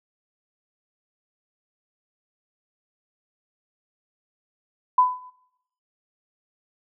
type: tone with exponential decay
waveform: sine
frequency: 1003 Hz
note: B5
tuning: 26 cents sharp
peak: -11 dBFS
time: 4.98-5.3 s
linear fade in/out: 5 ms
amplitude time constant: 69 ms
effects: noise-tail reverb RT60 0.8 s tail -18 dB re dry